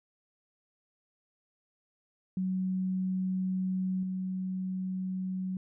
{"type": "tone with level steps", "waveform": "sine", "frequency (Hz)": 186.6, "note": "F#3", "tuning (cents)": 15, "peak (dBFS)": [-28, -31], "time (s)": [2.37, 5.57], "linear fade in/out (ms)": 2, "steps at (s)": 4.03, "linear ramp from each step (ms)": 2, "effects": []}